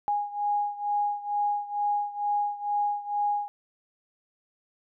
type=beating tone pair; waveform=sine; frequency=823 / 825.2 Hz; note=G#5 / G#5; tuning=-16 / -11 cents; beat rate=2.2 Hz; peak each=-27 / -30 dBFS; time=0.08-3.48 s; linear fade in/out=0 ms; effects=none